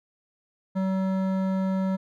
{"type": "tone with hard clipping", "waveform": "sine", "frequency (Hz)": 190, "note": "F#3", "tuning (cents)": 46, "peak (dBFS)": -25, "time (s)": [0.75, 1.97], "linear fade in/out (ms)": 20, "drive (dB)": 13, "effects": []}